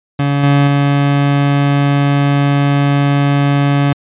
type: tone with level steps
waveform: 30% pulse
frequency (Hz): 141.8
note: C#3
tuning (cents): +40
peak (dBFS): -9 / -5 / -7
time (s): 0.19-3.93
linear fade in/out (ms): 5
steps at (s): 0.43 / 0.67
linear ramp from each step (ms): 5
effects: resampled to 8000 Hz